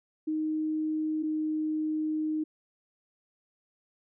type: tone pair in turn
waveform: sine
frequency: 311.1 / 310 Hz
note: D#4 / D#4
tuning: 0 / -6 cents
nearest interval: unison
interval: 6 cents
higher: first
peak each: -27 dBFS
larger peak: neither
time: 0.27-1.23 / 1.23-2.44 s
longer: second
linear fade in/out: 10 ms
effects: none